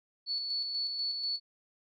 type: tone with tremolo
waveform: sine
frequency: 4435 Hz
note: C#8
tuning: in tune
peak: -30 dBFS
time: 0.26-1.4 s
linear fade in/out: 50 ms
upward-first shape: square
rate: 4.1 Hz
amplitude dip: 35%
effects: none